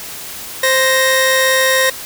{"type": "tone pair together", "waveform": "sawtooth", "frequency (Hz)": [523.3, 1864.7], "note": ["C5", "A#6"], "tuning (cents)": [0, 0], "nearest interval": "octave + minor seventh", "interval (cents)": 2200, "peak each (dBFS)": -10, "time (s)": [0.63, 1.9], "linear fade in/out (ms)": 5, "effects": ["white hiss -29 dBFS RMS until 2.05 s"]}